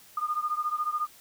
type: beating tone pair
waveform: sine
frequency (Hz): 1214 / 1228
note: D#6 / D#6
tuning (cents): -43 / -23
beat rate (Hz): 14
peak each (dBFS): -29 / -31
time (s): 0.17-1.07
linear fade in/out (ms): 5
effects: white hiss -54 dBFS RMS until 1.2 s